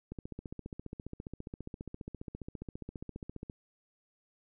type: click train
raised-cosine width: 3 ms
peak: -28 dBFS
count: 51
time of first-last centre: 0.12-3.498 s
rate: 14.8 Hz
effects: none